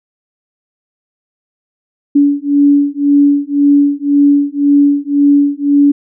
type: beating tone pair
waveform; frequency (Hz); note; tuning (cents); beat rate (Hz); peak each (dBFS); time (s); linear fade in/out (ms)
sine; 284.7 / 286.6; C#4 / D4; +46 / -42; 1.9; -10; 2.15-5.92; 10
effects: none